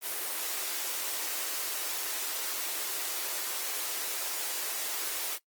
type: high-pass noise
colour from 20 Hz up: white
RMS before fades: -34 dBFS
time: 0.01-5.39 s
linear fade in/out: 50 ms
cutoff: 300 Hz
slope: 48 dB/octave
effects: noise-tail reverb RT60 0.1 s tail -18 dB re dry + Opus 24 kbps